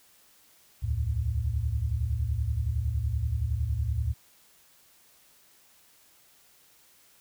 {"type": "tone cluster", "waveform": "sine", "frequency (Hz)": [68.4, 79.1, 111], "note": ["C#2", "D#2", "A2"], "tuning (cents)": [-23, 29, 16], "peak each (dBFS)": -30, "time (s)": [0.82, 4.14], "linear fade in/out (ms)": 20, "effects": ["white hiss -60 dBFS RMS until 7.2 s"]}